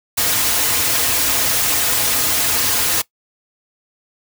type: noise with comb filter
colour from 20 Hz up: white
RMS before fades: -17 dBFS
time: 0.17-3.02 s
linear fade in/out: 10 ms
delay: 5.2 ms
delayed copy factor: -0.75
effects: noise-tail reverb RT60 0.1 s tail -20 dB re dry

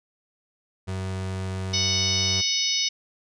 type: tone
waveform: 35% pulse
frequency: 94.3 Hz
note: F#2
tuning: 33 cents sharp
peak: -26 dBFS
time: 0.87-2.42 s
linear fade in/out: 20 ms
type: harmonic tone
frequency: 740 Hz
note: F#5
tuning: in tune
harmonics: 3 / 4 / 5 / 6 / 7 / 8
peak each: -32 / -30 / -28 / -32 / -26 / -29 dBFS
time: 1.73-2.89 s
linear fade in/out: 10 ms
effects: resampled to 22050 Hz

